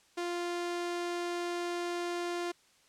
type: tone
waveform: sawtooth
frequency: 348.7 Hz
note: F4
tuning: 3 cents flat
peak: -29 dBFS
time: 0.17-2.52 s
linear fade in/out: 10 ms
effects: white hiss -65 dBFS RMS until 2.88 s + low-pass 8000 Hz 12 dB/octave